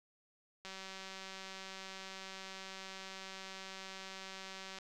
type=click train; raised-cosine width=0.2 ms; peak=-30 dBFS; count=791; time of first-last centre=0.65-4.786 s; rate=191 Hz; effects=none